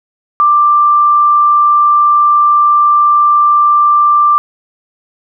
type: tone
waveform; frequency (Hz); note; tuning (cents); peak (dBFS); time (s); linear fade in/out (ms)
sine; 1181; D6; +9; -5; 0.4-4.38; 0
effects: none